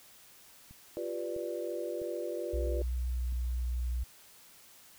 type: click train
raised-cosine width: 5 ms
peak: -40 dBFS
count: 5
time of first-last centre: 0.71-3.324 s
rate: 1.53 Hz
type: chord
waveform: sine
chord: G dominant seventh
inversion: third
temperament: equal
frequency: 349.2 / 392 / 493.9 / 587.3 Hz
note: F4 / G4 / B4 / D5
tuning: 0 / 0 / 0 / 0 cents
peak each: -38 / -42 / -39 / -39 dBFS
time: 0.97-2.82 s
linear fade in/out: 0 ms
type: tone with pitch glide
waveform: sine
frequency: 61.74 to 61.03 Hz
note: B1 to B1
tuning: 0 to -20 cents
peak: -30 dBFS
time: 2.53-4.04 s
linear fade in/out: 10 ms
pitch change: -20 cents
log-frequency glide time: 3.09-3.31 s
effects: white hiss -57 dBFS RMS until 4.98 s